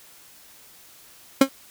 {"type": "tone with exponential decay", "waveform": "30% pulse", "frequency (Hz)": 270.3, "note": "C#4", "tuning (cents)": -44, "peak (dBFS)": -5, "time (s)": [1.41, 1.49], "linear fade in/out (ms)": 5, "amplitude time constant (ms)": 17, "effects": ["white hiss -50 dBFS RMS until 1.7 s"]}